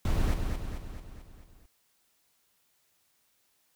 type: noise with echo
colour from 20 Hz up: brown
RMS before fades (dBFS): -26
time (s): 0.05-0.34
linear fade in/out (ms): 2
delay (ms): 220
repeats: 6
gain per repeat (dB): -5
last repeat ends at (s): 1.66
effects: white hiss -71 dBFS RMS until 3.75 s

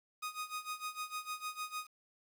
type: tone with tremolo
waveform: sawtooth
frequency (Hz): 1244.5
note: D#6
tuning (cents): 0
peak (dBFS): -33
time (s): 0.22-1.87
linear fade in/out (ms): 10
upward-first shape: sine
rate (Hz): 6.6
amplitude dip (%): 85
effects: 10-bit

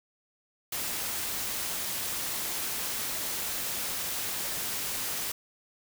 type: noise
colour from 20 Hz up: white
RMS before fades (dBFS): -33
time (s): 0.72-5.32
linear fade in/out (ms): 5
effects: none

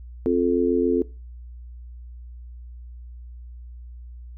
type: chord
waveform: sine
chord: F major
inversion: second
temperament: just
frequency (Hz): 261.9 / 349.2 / 436.5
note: C4 / F4 / A4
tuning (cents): +2 / 0 / -14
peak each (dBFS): -22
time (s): 0.26-1.02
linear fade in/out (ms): 0
effects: noise-tail reverb RT60 0.3 s tail -20 dB re dry + added 60 Hz sine -37 dBFS peak until 4.37 s

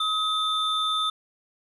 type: tone pair together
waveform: triangle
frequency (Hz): 1269 / 3560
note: D#6 / A7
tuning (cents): +34 / +20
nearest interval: octave + tritone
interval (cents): 1786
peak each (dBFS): -24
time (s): 0-1.1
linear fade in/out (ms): 5
effects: resampled to 32000 Hz

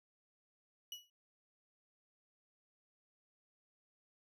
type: tone with exponential decay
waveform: 35% pulse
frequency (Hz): 2928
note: F#7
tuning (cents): -19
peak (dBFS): -39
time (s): 0.92-1.1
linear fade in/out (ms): 2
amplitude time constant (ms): 39
effects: none

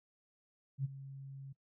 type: tone with ADSR envelope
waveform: sine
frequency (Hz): 136.4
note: C#3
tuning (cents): -28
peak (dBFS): -30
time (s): 0.78-1.53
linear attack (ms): 65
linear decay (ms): 23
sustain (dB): -15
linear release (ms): 11
effects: noise-tail reverb RT60 0.1 s tail -21 dB re dry

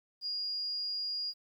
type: tone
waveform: sine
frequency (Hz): 4849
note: D#8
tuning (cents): -45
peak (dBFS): -33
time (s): 0.21-1.34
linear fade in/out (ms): 50
effects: 11-bit

